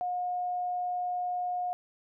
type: tone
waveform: sine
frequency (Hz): 719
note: F#5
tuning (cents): -50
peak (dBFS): -29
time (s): 0.01-1.73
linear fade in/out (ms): 0
effects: none